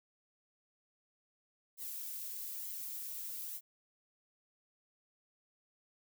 violet noise with flanger, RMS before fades -43 dBFS, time 1.77-3.61 s, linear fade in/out 50 ms, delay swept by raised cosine 0.96 to 3.36 ms, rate 1.1 Hz, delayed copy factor +0.6, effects none

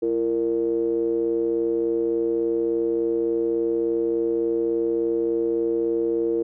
triangle ring-modulated tone, 61.74 Hz, B1, in tune, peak -15 dBFS, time 0.02-6.43 s, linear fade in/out 10 ms, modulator 400 Hz, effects none

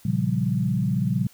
sine chord, G half-diminished seventh, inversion first, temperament equal with one note detuned, 117.9 / 138.59 / 174.61 / 196 Hz, Bb2 / Db3 / F3 / G3, +20 / 0 / 0 / 0 cents, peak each -26 dBFS, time 0.05-1.27 s, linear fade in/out 5 ms, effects white hiss -54 dBFS RMS until 1.33 s

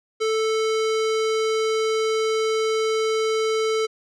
square tone with low-pass filter, 440 Hz, A4, in tune, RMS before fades -22 dBFS, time 0.2-3.87 s, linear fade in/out 20 ms, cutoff 6000 Hz, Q 1.1, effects none

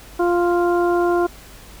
harmonic tone, 349.2 Hz, F4, in tune, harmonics 1 / 2 / 3 / 4, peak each -16 / -22 / -26 / -28 dBFS, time 0.19-1.27 s, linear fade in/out 10 ms, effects added 50 Hz sine -43 dBFS peak until 1.8 s + pink hiss -43 dBFS RMS until 1.8 s

